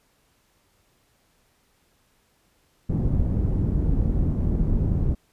pink low-pass noise, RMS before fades -22 dBFS, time 2.89-5.15 s, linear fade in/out 10 ms, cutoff 210 Hz, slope 12 dB/octave, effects pink hiss -65 dBFS RMS until 5.32 s + resampled to 32000 Hz

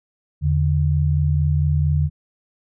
sine tone pair together, 82.39 / 146.8 Hz, E2 / D3, 0 / 0 cents, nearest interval minor seventh, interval 1000 cents, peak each -18 dBFS, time 0.41-2.1 s, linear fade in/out 50 ms, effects none

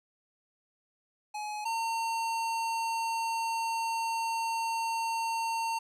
square tone pair in turn, 843 / 910 Hz, G#5 / A#5, +26 / -42 cents, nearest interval minor second, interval 132 cents, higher second, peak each -35 / -30 dBFS, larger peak second, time 1.34-1.65 / 1.65-5.79 s, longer second, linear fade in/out 10 ms, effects low-pass 10000 Hz 12 dB/octave + 11-bit

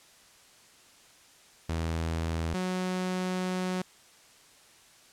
sawtooth tone pair in turn, 81.9 / 183.86 Hz, E2 / F#3, -11 / -11 cents, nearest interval octave + major second, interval 1400 cents, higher second, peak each -25 dBFS, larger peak neither, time 1.69-2.54 / 2.54-3.82 s, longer second, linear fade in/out 5 ms, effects white hiss -57 dBFS RMS until 5.12 s + low-pass 9000 Hz 12 dB/octave

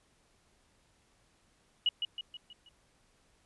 sine tone with echo, 2915 Hz, F#7, 26 cents flat, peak -24 dBFS, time 1.86-1.89 s, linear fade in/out 2 ms, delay 160 ms, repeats 5, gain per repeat -6 dB, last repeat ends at 2.69 s, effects pink hiss -69 dBFS RMS until 3.45 s + resampled to 24000 Hz

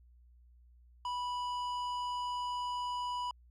sine tone with tanh clipping, 984 Hz, B5, 7 cents flat, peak -36 dBFS, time 1.05-3.31 s, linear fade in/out 2 ms, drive 12 dB, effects added 60 Hz sine -58 dBFS peak until 3.5 s

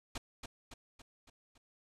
pink noise with echo, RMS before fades -40 dBFS, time 0.15-0.18 s, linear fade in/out 5 ms, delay 280 ms, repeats 5, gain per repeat -5 dB, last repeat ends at 1.58 s, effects low-pass 8000 Hz 12 dB/octave

